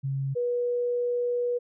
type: tone pair in turn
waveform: sine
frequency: 136.3 / 485.7 Hz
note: C#3 / B4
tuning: -29 / -29 cents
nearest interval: octave + minor seventh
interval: 2200 cents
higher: second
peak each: -26 / -24 dBFS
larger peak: second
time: 0.03-0.35 / 0.35-1.59 s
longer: second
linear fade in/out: 20 ms
effects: none